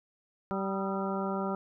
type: harmonic tone with a mistuned harmonic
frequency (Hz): 193.9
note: G3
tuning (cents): -19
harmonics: 1 / 2 / 3 / 4 / 5 / 6 / 7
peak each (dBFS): -33 / -36 / -38 / -39 / -40 / -41 / -41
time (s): 0.51-1.55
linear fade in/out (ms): 0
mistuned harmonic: 6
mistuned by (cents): +99
effects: none